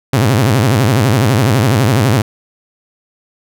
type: tone with vibrato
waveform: sawtooth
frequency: 118.2 Hz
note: A#2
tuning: 24 cents sharp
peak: -5 dBFS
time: 0.13-2.22 s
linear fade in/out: 5 ms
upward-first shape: sine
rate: 12 Hz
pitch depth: 290 cents each way
effects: none